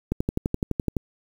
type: click train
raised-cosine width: 3 ms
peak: -10 dBFS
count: 11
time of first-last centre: 0.12-0.967 s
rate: 11.8 Hz
effects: 7-bit